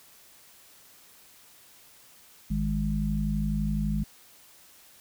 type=harmonic tone; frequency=51.91 Hz; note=G#1; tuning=in tune; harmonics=1 / 3 / 4; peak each=-29 / -30 / -29 dBFS; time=2.5-4.04 s; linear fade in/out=10 ms; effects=white hiss -55 dBFS RMS until 5 s